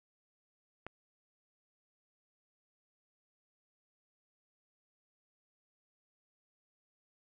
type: click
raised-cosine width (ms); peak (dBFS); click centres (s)
0.5; -27; 0.866
effects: none